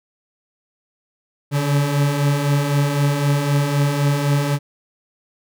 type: beating tone pair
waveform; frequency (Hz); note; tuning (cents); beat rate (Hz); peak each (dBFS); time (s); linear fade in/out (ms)
40% pulse; 140.1 / 144; C#3 / D3; +19 / -34; 3.9; -22 / -16; 1.51-4.59; 50
effects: none